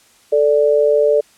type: tone pair together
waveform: sine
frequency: 440 / 586.5 Hz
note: A4 / D5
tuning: 0 / -2 cents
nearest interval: perfect fourth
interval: 498 cents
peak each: -13 / -13 dBFS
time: 0.32-1.21 s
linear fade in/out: 10 ms
effects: white hiss -51 dBFS RMS until 1.37 s + low-pass 10000 Hz 12 dB/octave